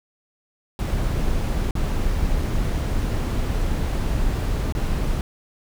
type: noise with dropouts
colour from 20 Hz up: brown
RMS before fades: -22 dBFS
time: 0.79-5.21 s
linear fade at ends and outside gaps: 1 ms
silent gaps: 1.709-1.753 / 4.724-4.75 s
effects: none